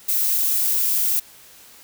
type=noise; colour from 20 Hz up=violet; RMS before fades=-20 dBFS; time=0.08-1.2 s; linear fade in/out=10 ms; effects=white hiss -47 dBFS RMS until 1.83 s